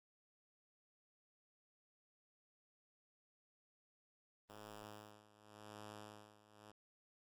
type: tone with tremolo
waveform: 5% pulse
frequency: 105.6 Hz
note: G#2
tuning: 29 cents sharp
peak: -40 dBFS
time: 4.49-6.71 s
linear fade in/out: 5 ms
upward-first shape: sine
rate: 0.9 Hz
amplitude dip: 85%
effects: Opus 24 kbps